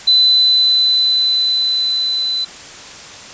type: tone with level ramp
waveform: sine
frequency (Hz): 4015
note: B7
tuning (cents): +28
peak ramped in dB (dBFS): -7 to -16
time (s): 0.07-2.45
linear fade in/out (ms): 10
effects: white hiss -34 dBFS RMS until 3.33 s + resampled to 16000 Hz